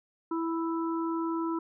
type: harmonic tone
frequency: 329.6 Hz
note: E4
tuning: in tune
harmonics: 1 / 3 / 4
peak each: -29 / -36 / -39 dBFS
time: 0.31-1.59 s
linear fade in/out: 5 ms
effects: none